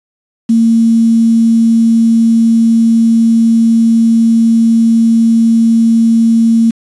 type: tone with quantisation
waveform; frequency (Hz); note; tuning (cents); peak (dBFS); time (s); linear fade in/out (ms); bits
sine; 228; A#3; -38; -5; 0.49-6.71; 10; 5
effects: resampled to 22050 Hz